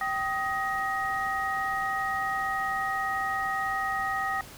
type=tone cluster; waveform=sine; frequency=776 / 1254 / 1885 Hz; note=G5 / D#6 / A#6; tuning=-18 / +13 / +19 cents; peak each=-31 dBFS; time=0.01-4.41 s; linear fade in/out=2 ms; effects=pink hiss -46 dBFS RMS until 4.57 s